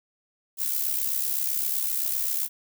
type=noise with amplitude modulation; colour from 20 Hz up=violet; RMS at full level=-24 dBFS; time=0.57-2.49 s; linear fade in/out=50 ms; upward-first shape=sine; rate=67.8 Hz; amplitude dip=65%; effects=none